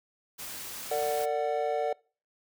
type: noise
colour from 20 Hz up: white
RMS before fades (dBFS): -40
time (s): 0.38-1.26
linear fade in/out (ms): 20
type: chord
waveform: triangle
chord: Bb augmented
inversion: none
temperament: equal with one note detuned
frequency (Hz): 454.2 / 587.3 / 740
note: Bb4 / D5 / F#5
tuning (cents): -45 / 0 / 0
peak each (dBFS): -29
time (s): 0.91-1.93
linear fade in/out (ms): 5
effects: noise-tail reverb RT60 0.4 s tail -25 dB re dry